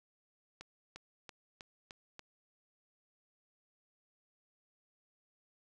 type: accelerating click train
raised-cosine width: 0.2 ms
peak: -30 dBFS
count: 6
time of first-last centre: 0.61-2.194 s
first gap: 350 ms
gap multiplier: 0.95
effects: none